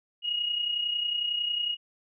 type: tone pair together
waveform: sine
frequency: 2854 / 2885 Hz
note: F7 / F#7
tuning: +37 / -44 cents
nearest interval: unison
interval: 19 cents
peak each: -35 / -27 dBFS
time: 0.22-1.77 s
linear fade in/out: 50 ms
effects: none